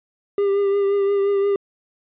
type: tone with vibrato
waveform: triangle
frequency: 399.5 Hz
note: G4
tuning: 33 cents sharp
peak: -14 dBFS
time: 0.38-1.56 s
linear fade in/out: 2 ms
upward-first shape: triangle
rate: 5.7 Hz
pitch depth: 30 cents each way
effects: resampled to 8000 Hz